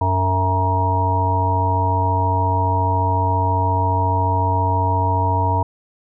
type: harmonic tone with a mistuned harmonic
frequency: 94.4 Hz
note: F#2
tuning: 35 cents sharp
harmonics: 1 / 3 / 5 / 7 / 9 / 10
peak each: -18 / -29 / -29 / -27 / -28 / -19 dBFS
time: 0.01-5.63 s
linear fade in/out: 5 ms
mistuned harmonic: 5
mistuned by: -57 cents
effects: none